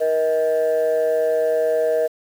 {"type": "tone pair together", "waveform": "sine", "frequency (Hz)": [474.8, 633.8], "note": ["A#4", "D#5"], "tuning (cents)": [32, 32], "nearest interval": "perfect fourth", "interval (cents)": 500, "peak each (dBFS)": -17, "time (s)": [0, 2.08], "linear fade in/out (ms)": 20, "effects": ["tanh soft clip ceiling -13 dBFS", "7-bit"]}